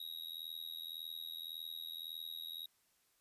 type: tone with amplitude modulation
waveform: square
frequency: 3800 Hz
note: A#7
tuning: 33 cents sharp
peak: -40 dBFS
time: 0-2.66 s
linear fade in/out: 5 ms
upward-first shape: sine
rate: 81.8 Hz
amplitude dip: 100%
effects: white hiss -75 dBFS RMS until 3.2 s + resampled to 32000 Hz